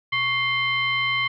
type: tone with frequency modulation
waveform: sine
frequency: 2100 Hz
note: C7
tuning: 6 cents sharp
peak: -20 dBFS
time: 0.12-1.28 s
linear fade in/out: 10 ms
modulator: 988 Hz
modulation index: 0.97
effects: none